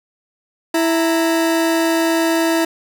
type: tone pair together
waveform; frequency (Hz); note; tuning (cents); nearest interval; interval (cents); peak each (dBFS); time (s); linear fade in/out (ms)
30% pulse; 329.3 / 926; E4 / A#5; -2 / -12; octave + tritone; 1790; -12 / -21; 0.74-2.65; 5
effects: none